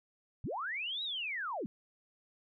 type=linear two-way sweep; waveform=sine; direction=up then down; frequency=67.8 to 3914 to 166.6 Hz; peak=-35 dBFS; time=0.44-1.66 s; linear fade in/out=0 ms; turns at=1.03 s; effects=none